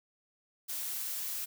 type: noise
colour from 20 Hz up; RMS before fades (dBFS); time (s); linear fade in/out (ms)
blue; -37; 0.68-1.46; 20
effects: none